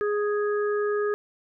harmonic tone, 415.3 Hz, G#4, in tune, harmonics 1 / 3 / 4, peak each -23 / -33 / -35 dBFS, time 0.01-1.14 s, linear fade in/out 0 ms, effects none

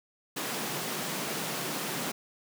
pink high-pass noise, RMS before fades -34 dBFS, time 0.36-2.12 s, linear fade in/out 10 ms, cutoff 140 Hz, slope 48 dB/octave, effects none

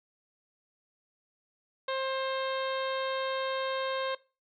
harmonic tone, 530 Hz, C5, 22 cents sharp, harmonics 1 / 2 / 3 / 4 / 5 / 6 / 7 / 8, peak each -32 / -35 / -40 / -44 / -46 / -44 / -43 / -48 dBFS, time 1.88-4.15 s, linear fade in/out 5 ms, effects noise-tail reverb RT60 0.3 s tail -20 dB re dry

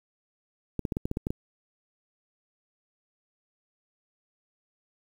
clicks, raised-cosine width 3 ms, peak -16 dBFS, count 9, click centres 0.793 / 0.852 / 0.922 / 0.969 / 1.055 / 1.114 / 1.171 / 1.269 / 1.305 s, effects 8-bit

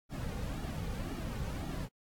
brown noise with flanger, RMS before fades -38 dBFS, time 0.09-1.89 s, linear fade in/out 50 ms, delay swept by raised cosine 1.9 to 3.1 ms, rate 1.9 Hz, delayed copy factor -0.65, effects AAC 64 kbps

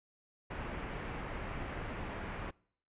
pink low-pass noise, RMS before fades -41 dBFS, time 0.5-2.51 s, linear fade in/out 10 ms, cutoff 2500 Hz, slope 24 dB/octave, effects noise-tail reverb RT60 0.6 s tail -25 dB re dry + resampled to 8000 Hz

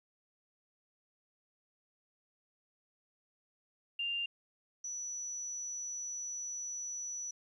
sine tone pair in turn, 2794 / 5920 Hz, F7 / F#8, 0 / 0 cents, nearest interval octave + minor second, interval 1300 cents, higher second, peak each -33 / -38 dBFS, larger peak first, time 3.99-4.26 / 4.84-7.31 s, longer second, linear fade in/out 5 ms, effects 12-bit

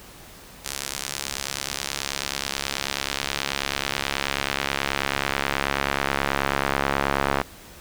sawtooth tone with band-pass filter sweep, 69.3 Hz, C#2, in tune, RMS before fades -27 dBFS, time 0.64-7.43 s, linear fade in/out 20 ms, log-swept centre 8000 to 1200 Hz, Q 0.83, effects pink hiss -45 dBFS RMS until 7.8 s

